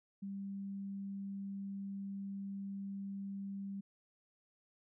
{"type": "tone", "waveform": "sine", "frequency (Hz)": 197.2, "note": "G3", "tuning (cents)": 11, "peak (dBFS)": -40, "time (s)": [0.22, 3.81], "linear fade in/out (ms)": 10, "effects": []}